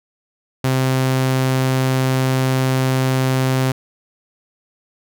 sawtooth tone, 130.81 Hz, C3, in tune, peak -11 dBFS, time 0.64-3.72 s, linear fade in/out 5 ms, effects none

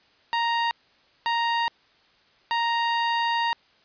sawtooth tone bursts at uneven times, 932.3 Hz, A#5, in tune, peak -18 dBFS, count 3, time 0.33-0.71 / 1.26-1.68 / 2.51-3.53 s, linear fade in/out 0 ms, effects white hiss -60 dBFS RMS until 3.84 s + resampled to 11025 Hz

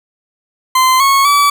40% pulse tone with pitch steps, 1034 / 1099 / 1148 Hz, C6 / C#6 / D6, -21 / -15 / -40 cents, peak -7 dBFS, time 0.75-1.5 s, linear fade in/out 5 ms, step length 250 ms, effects none

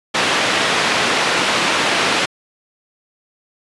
white band-pass noise, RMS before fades -17 dBFS, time 0.14-2.26 s, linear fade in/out 10 ms, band 170 to 2900 Hz, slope 12 dB/octave, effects resampled to 24000 Hz

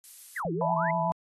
violet noise, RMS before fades -44 dBFS, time 0.04-0.4 s, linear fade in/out 0 ms
sine exponential two-way sweep, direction down then up, 2136 to 311.1 to 2136 Hz, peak -30 dBFS, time 0.36-0.91 s, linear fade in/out 5 ms, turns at 0.52 s
sine tone with vibrato, 167.9 Hz, E3, 32 cents sharp, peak -31 dBFS, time 0.45-1.12 s, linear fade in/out 0 ms, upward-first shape sine, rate 8.3 Hz, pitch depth 59 cents each way
sine chord, E suspended fourth, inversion none, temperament equal with one note detuned, 659.3 / 870.4 / 987.8 Hz, E5 / A5 / B5, 0 / -19 / 0 cents, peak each -30 dBFS, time 0.61-1.12 s, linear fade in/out 2 ms
effects AAC 32 kbps

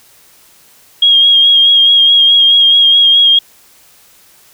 sine tone with vibrato, 3262 Hz, G#7, 32 cents flat, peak -4 dBFS, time 1.02-3.39 s, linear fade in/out 5 ms, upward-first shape sine, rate 4.7 Hz, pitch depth 27 cents each way, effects white hiss -45 dBFS RMS until 4.53 s

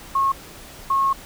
sine tone pair in turn, 1088 / 1088 Hz, C#6 / C#6, -33 / -33 cents, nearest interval unison, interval 0 cents, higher neither, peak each -16 dBFS, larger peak neither, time 0.15-0.32 / 0.9-1.13 s, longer second, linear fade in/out 5 ms, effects pink hiss -41 dBFS RMS until 1.25 s

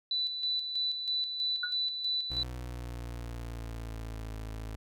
sine tone with tremolo, 3979 Hz, B7, 12 cents sharp, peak -28 dBFS, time 0.11-2.43 s, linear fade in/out 2 ms, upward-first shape square, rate 3.1 Hz, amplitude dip 50%
sine tone with exponential decay, 1458 Hz, F#6, 26 cents flat, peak -27 dBFS, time 1.63-1.75 s, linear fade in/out 5 ms, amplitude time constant 26 ms
30% pulse tone with pitch glide, 61.74 to 54.37 Hz, B1 to A1, 0 to -20 cents, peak -35 dBFS, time 2.3-4.76 s, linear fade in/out 10 ms, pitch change -220 cents, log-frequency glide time 2.52-4.32 s
effects none

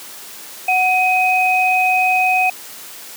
sine tone pair together, 740 / 2517 Hz, F#5 / D#7, 0 / +19 cents, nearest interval octave + major sixth, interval 2119 cents, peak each -15 dBFS, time 0.68-2.5 s, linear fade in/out 5 ms, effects white hiss -35 dBFS RMS until 3.16 s + high-pass 200 Hz 12 dB/octave

